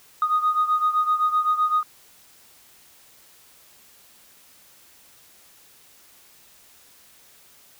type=beating tone pair; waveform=sine; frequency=1239 / 1246.8 Hz; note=D#6 / D#6; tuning=-8 / +3 cents; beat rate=7.8 Hz; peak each=-19 / -23 dBFS; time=0.22-1.83 s; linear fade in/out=2 ms; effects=tanh soft clip ceiling -13 dBFS + white hiss -53 dBFS RMS until 7.79 s